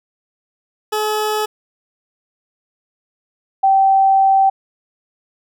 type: tone pair in turn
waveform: 20% pulse / sine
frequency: 426.9 / 775.7 Hz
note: G#4 / G5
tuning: +48 / -18 cents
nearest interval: minor seventh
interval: 1034 cents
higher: second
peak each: -12 / -9 dBFS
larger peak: second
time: 0.92-1.46 / 3.63-4.5 s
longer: second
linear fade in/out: 10 ms
effects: none